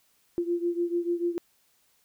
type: beating tone pair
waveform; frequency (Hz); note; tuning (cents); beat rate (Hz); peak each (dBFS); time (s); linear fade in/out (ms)
sine; 343.8 / 350.6; F4 / F4; -27 / +7; 6.8; -27 / -30; 0.38-1.38; 0
effects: white hiss -67 dBFS RMS until 2.04 s